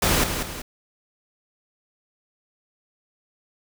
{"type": "noise with echo", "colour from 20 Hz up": "pink", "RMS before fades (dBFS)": -20, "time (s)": [0.02, 0.24], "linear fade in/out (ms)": 5, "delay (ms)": 190, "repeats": 2, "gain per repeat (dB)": -7, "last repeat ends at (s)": 0.62, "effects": []}